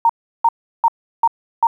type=tone bursts; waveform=sine; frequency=923 Hz; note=A#5; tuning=17 cents flat; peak=-9 dBFS; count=5; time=0.05-1.67 s; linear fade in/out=2 ms; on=44 ms; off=350 ms; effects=8-bit